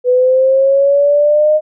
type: linear sweep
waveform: sine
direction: up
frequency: 493.9 to 618 Hz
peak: -7 dBFS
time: 0.04-1.61 s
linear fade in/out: 50 ms
effects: none